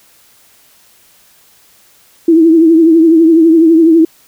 sine tone with vibrato, 326.5 Hz, E4, 17 cents flat, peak -3 dBFS, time 2.28-4.05 s, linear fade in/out 5 ms, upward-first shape triangle, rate 12 Hz, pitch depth 76 cents each way, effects white hiss -47 dBFS RMS until 4.27 s

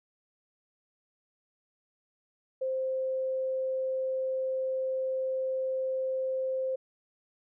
sine tone, 523.3 Hz, C5, in tune, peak -28 dBFS, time 2.61-6.76 s, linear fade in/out 10 ms, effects none

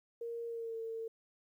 sine tone with pitch glide, 466.2 to 451.9 Hz, A#4 to A4, 0 to +46 cents, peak -38 dBFS, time 0.21-1.08 s, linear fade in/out 5 ms, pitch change -54 cents, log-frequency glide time 0.47-0.77 s, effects 12-bit

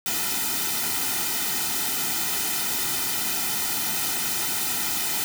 white noise with comb filter, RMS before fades -26 dBFS, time 0.06-5.24 s, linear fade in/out 0 ms, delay 1.8 ms, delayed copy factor -0.95, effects none

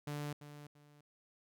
sawtooth tone with echo, 146.83 Hz, D3, in tune, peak -35 dBFS, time 0.07-0.33 s, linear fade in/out 5 ms, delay 340 ms, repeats 2, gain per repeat -11 dB, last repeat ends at 1.01 s, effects none

